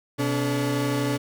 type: tone cluster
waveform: 35% pulse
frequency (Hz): 126.8 / 285.7 / 432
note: B2 / D4 / A4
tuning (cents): +46 / -48 / -32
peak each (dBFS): -25 / -24 / -29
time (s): 0.18-1.18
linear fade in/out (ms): 20
effects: none